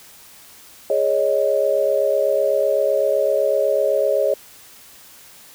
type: chord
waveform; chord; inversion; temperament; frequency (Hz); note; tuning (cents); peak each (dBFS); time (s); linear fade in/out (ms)
sine; Ab suspended fourth; none; equal; 415.3 / 554.4 / 622.3; Ab4 / Db5 / Eb5; 0 / 0 / 0; -22 / -18 / -20; 0.9-4.34; 2
effects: white hiss -45 dBFS RMS until 5.54 s